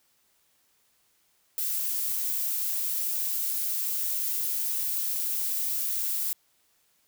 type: noise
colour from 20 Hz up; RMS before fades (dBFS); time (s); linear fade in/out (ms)
violet; -29; 1.58-6.33; 0
effects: white hiss -68 dBFS RMS until 7.07 s